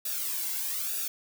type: noise with flanger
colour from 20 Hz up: blue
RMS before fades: -32 dBFS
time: 0.05-1.08 s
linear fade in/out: 5 ms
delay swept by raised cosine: 0.94 to 1.66 ms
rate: 1.1 Hz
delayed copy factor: -0.75
effects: none